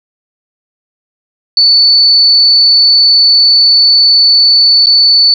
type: tone with dropouts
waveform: sine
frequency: 4481 Hz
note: C#8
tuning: 18 cents sharp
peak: -3 dBFS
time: 1.57-5.34 s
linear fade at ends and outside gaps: 2 ms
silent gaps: 4.86-4.868 s
effects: none